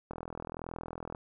click train, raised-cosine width 1 ms, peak -25 dBFS, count 44, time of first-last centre 0.11-1.149 s, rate 41.4 Hz, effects none

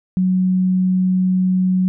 sine tone, 185 Hz, F#3, in tune, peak -13 dBFS, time 0.17-1.88 s, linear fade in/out 0 ms, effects none

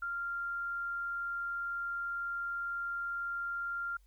sine tone, 1391 Hz, F6, 7 cents flat, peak -34 dBFS, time 0.02-3.97 s, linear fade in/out 5 ms, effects added 47 Hz sine -60 dBFS peak until 4.06 s + white hiss -75 dBFS RMS until 4.06 s

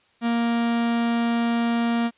45% pulse tone, 233.9 Hz, A#3, 6 cents sharp, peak -20 dBFS, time 0.21-2.11 s, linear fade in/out 50 ms, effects white hiss -61 dBFS RMS until 2.17 s + resampled to 8000 Hz

